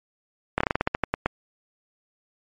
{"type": "slowing click train", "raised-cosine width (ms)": 0.5, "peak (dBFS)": -6, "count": 12, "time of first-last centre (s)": [0.58, 1.26], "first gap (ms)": 25, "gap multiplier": 1.17, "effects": ["MP3 48 kbps"]}